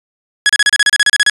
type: tone bursts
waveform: sawtooth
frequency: 1675 Hz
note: G#6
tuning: 14 cents sharp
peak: -3 dBFS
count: 13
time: 0.46-1.297 s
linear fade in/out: 0 ms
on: 33 ms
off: 34 ms
effects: resampled to 24000 Hz